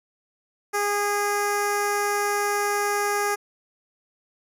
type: tone with notch filter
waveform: 10% pulse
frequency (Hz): 409.9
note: G#4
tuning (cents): -23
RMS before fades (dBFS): -24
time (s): 0.73-3.36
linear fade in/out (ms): 20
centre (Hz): 3100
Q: 1.1
effects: resampled to 32000 Hz